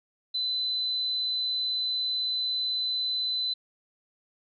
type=tone; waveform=sine; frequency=4021 Hz; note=B7; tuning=30 cents sharp; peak=-26 dBFS; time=0.34-3.54 s; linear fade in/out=10 ms; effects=none